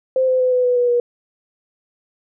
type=tone with pitch steps; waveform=sine; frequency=520 / 513.4 / 507 / 500.5 / 494.2 / 488 / 481.8 Hz; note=C5 / C5 / B4 / B4 / B4 / B4 / B4; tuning=-11 / -33 / +45 / +23 / +1 / -21 / -43 cents; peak=-13 dBFS; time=0.16-1 s; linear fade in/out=2 ms; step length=120 ms; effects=none